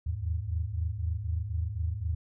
sine tone cluster, 78 / 81.9 / 105.4 Hz, D#2 / E2 / G#2, +5 / -11 / +26 cents, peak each -33 / -33 / -34 dBFS, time 0.06-2.15 s, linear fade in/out 10 ms, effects none

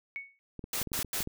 sine tone with exponential decay, 2219 Hz, C#7, 1 cent sharp, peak -32 dBFS, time 0.16-0.39 s, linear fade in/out 0 ms, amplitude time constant 48 ms
clicks, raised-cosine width 3 ms, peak -27 dBFS, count 9, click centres 0.593 / 0.641 / 0.816 / 0.873 / 0.918 / 0.991 / 1.047 / 1.205 / 1.274 s
white noise bursts, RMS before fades -33 dBFS, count 3, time 0.73-1.23 s, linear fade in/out 2 ms, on 100 ms, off 100 ms
effects none

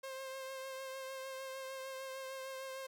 sawtooth tone with vibrato, 530 Hz, C5, 22 cents sharp, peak -39 dBFS, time 0.03-2.87 s, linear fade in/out 10 ms, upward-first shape triangle, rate 6.6 Hz, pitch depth 26 cents each way, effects none

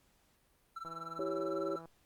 triangle tone with tremolo, 1338 Hz, E6, 25 cents sharp, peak -37 dBFS, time 0.76-1.81 s, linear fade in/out 5 ms, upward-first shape sine, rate 20 Hz, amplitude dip 90%
click train, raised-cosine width 1 ms, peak -38 dBFS, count 167, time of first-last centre 0.85-1.856 s, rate 165 Hz
sine chord, C# diminished, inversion first, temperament equal, 329.6 / 392 / 554.4 Hz, E4 / G4 / C#5, 0 / 0 / 0 cents, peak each -38 dBFS, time 1.19-1.76 s, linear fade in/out 2 ms
effects pink hiss -71 dBFS RMS until 2.05 s + Opus 48 kbps

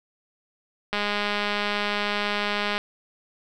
click train, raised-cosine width 0.3 ms, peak -10 dBFS, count 382, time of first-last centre 0.93-2.78 s, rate 206 Hz, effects none

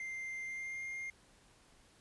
triangle tone with pitch glide, 2093 to 2117 Hz, C7 to C7, 0 to +20 cents, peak -38 dBFS, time 0-1.1 s, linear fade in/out 2 ms, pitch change +20 cents, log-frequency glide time 0.43-0.84 s, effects pink hiss -65 dBFS RMS until 2 s + resampled to 24000 Hz

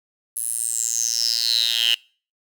10% pulse tone with high-pass filter sweep, 115.8 Hz, A#2, 11 cents flat, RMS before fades -22 dBFS, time 0.36-1.95 s, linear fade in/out 10 ms, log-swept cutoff 11000 to 2900 Hz, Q 9.7, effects noise-tail reverb RT60 0.4 s tail -25 dB re dry

